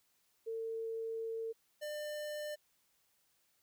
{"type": "tone pair in turn", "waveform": ["sine", "square"], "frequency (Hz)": [451.2, 598.5], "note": ["A4", "D5"], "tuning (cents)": [44, 33], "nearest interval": "perfect fourth", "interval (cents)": 489, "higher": "second", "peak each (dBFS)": [-37, -40], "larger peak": "first", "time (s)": [[0.46, 1.53], [1.81, 2.56]], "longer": "first", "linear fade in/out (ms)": 20, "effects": ["white hiss -75 dBFS RMS until 3.62 s"]}